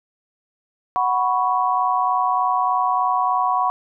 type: chord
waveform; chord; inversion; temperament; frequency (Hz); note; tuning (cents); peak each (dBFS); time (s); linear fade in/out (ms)
sine; F# suspended fourth; none; just; 740 / 986.7 / 1110; F#5 / B5 / C#6; 0 / -2 / +2; -21; 0.96-3.7; 0
effects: none